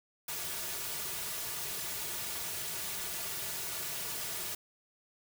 white noise with comb filter, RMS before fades -38 dBFS, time 0.28-4.55 s, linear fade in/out 5 ms, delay 3.8 ms, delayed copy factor -0.75, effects none

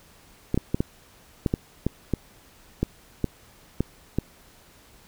clicks, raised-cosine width 3 ms, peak -9 dBFS, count 12, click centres 0.544 / 0.576 / 0.745 / 0.805 / 1.462 / 1.539 / 1.866 / 2.137 / 2.83 / 3.243 / 3.806 / 4.186 s, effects pink hiss -54 dBFS RMS until 5.07 s

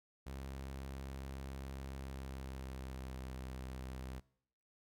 sawtooth tone with pitch glide, 67.2 to 64.72 Hz, C2 to C2, +47 to -18 cents, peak -40 dBFS, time 0.26-4.2 s, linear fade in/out 10 ms, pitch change -65 cents, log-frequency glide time 1.93-3.28 s, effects noise-tail reverb RT60 0.7 s tail -22 dB re dry

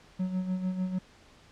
triangle tone with tremolo, 185 Hz, F#3, in tune, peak -24 dBFS, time 0.19-0.99 s, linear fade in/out 10 ms, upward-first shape sine, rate 6.7 Hz, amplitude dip 60%, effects pink hiss -57 dBFS RMS until 1.51 s + low-pass 6000 Hz 12 dB/octave

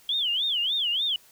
sine tone with vibrato, 3213 Hz, G7, 42 cents sharp, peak -23 dBFS, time 0.09-1.16 s, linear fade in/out 2 ms, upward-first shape sine, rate 3.4 Hz, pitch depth 240 cents each way, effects white hiss -56 dBFS RMS until 1.31 s

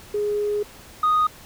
sine tone pair in turn, 415.3 / 1241.7 Hz, G#4 / D#6, 0 / -4 cents, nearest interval octave + perfect fifth, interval 1896 cents, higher second, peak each -20 / -14 dBFS, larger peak second, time 0.14-0.63 / 1.03-1.27 s, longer first, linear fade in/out 5 ms, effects tanh soft clip ceiling -14 dBFS + pink hiss -45 dBFS RMS until 1.45 s

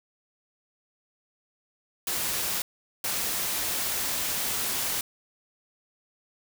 white noise bursts at uneven times, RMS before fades -29 dBFS, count 2, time 2.07-2.62 / 3.04-5.01 s, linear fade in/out 2 ms, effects none

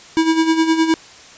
square tone with tremolo, 323.2 Hz, E4, 34 cents flat, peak -11 dBFS, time 0.17-0.94 s, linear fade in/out 0 ms, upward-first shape sine, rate 9.7 Hz, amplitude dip 65%, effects white hiss -41 dBFS RMS until 1.37 s + resampled to 16000 Hz

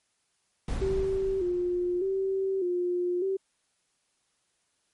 brown noise with exponential decay, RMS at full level -28 dBFS, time 0.68-2.62 s, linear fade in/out 2 ms, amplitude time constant 420 ms
sine tone with vibrato, 370 Hz, F#4, in tune, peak -25 dBFS, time 0.81-3.37 s, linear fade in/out 10 ms, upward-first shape square, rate 0.83 Hz, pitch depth 70 cents each way
effects white hiss -73 dBFS RMS until 4.93 s + MP3 48 kbps

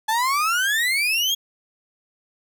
35% pulse exponential sweep, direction up, 856 to 3335 Hz, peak -17 dBFS, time 0.08-1.35 s, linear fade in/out 10 ms, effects none

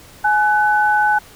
sine tone pair together, 841 / 1500.8 Hz, G#5 / F#6, +22 / +24 cents, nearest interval minor seventh, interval 1002 cents, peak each -14 / -16 dBFS, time 0.24-1.19 s, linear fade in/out 10 ms, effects pink hiss -43 dBFS RMS until 1.35 s

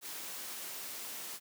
white noise, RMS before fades -43 dBFS, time 0.01-1.4 s, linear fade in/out 50 ms, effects high-pass 200 Hz 12 dB/octave

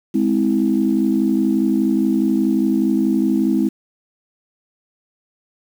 sine chord, Ab augmented, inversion none, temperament just, 207.7 / 259.6 / 324.5 Hz, Ab3 / C4 / E4, 0 / -13 / -27 cents, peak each -18 dBFS, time 0.14-3.69 s, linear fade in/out 10 ms, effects tanh soft clip ceiling -5 dBFS + 7-bit

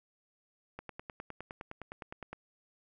click train, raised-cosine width 0.5 ms, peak -27 dBFS, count 16, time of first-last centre 0.79-2.33 s, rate 9.74 Hz, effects none

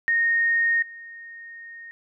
sine tone with level steps, 1852 Hz, A#6, 12 cents flat, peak -18 / -38 dBFS, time 0.08-1.91 s, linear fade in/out 0 ms, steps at 0.82 s, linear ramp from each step 5 ms, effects none

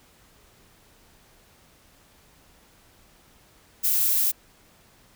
violet noise, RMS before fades -22 dBFS, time 3.83-4.32 s, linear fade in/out 20 ms, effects pink hiss -57 dBFS RMS until 5.15 s

